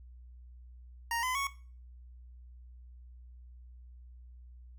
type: tone with pitch steps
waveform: 25% pulse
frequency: 932.3 / 1016.7 / 1108.7 Hz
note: A#5 / B5 / C#6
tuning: 0 / +50 / 0 cents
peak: -27 dBFS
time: 1.11-1.47 s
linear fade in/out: 2 ms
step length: 120 ms
effects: noise-tail reverb RT60 0.4 s tail -17 dB re dry + added 61 Hz sine -49 dBFS peak until 4.78 s